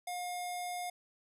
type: tone with low-pass filter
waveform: square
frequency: 714 Hz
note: F5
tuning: 38 cents sharp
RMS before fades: -39 dBFS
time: 0.07-0.9 s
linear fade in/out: 5 ms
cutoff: 11000 Hz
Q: 2.6
effects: none